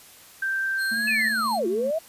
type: tone with pitch glide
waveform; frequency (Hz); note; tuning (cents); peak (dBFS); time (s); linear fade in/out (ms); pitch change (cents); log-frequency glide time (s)
sine; 1568 to 1749.9; G6 to A6; 0 to -10; -23; 0.42-1.3; 5; +190; 0.91-1.12
type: tone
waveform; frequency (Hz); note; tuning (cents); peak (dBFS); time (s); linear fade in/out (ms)
sawtooth; 4213; C8; +11; -29; 0.77-1.6; 50
type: tone with tremolo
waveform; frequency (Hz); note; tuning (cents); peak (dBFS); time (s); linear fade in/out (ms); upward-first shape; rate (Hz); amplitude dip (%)
triangle; 222.9; A3; +23; -29; 0.91-1.91; 10; sine; 15; 35
type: linear two-way sweep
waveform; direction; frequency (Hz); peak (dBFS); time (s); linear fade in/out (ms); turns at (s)
sine; down then up; 2637 to 336 to 670; -22; 1.07-1.99; 10; 1.67
effects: white hiss -49 dBFS RMS until 2.08 s + resampled to 32000 Hz